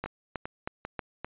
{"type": "two click trains", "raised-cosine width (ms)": 0.5, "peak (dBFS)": [-17, -20], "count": [4, 4], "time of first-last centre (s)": [[0.04, 0.992], [0.06, 1.246]], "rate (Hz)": [3.15, 2.53], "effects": ["resampled to 8000 Hz"]}